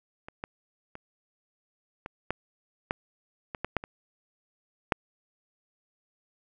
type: clicks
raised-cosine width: 0.5 ms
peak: -26 / -19 / -26 / -22 / -13 / -12 / -20 / -15 / -10 / -23 / -7 dBFS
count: 11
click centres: 0.285 / 0.439 / 0.954 / 2.061 / 2.306 / 2.909 / 3.548 / 3.646 / 3.767 / 3.839 / 4.922 s
effects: none